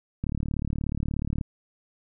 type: click train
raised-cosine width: 5 ms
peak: -16 dBFS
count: 44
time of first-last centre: 0.24-1.412 s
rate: 36.7 Hz
effects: none